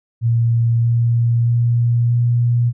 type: tone with pitch steps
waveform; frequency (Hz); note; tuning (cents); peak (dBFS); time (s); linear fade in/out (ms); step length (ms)
sine; 116.54 / 117.62 / 118.71 / 119.82; A#2 / A#2 / A#2 / A#2; 0 / +16 / +32 / +48; -12; 0.21-2.73; 50; 630
effects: none